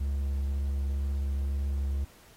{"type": "tone with vibrato", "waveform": "triangle", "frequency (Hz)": 69.3, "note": "C#2", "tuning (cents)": 0, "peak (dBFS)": -25, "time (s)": [0, 2.05], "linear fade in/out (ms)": 10, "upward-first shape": "triangle", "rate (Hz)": 2, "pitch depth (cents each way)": 11, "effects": ["pink hiss -57 dBFS RMS until 2.36 s", "AAC 48 kbps"]}